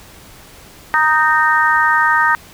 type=harmonic tone with a mistuned harmonic; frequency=311.1 Hz; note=D#4; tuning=in tune; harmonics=3 / 4 / 5 / 6; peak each=-16 / -16 / -16 / -16 dBFS; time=0.94-2.35 s; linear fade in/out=0 ms; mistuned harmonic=6; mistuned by=-21 cents; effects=pink hiss -41 dBFS RMS until 2.53 s